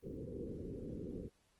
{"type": "low-pass noise", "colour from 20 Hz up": "white", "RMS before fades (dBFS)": -45, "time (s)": [0.02, 1.3], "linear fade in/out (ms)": 50, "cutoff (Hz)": 500, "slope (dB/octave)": 96, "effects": ["pink hiss -74 dBFS RMS until 1.59 s", "Opus 24 kbps"]}